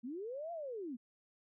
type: linear two-way sweep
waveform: sine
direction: up then down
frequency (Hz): 220 to 698.5 to 220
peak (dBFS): -40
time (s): 0.03-0.97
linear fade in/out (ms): 20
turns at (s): 0.52
effects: none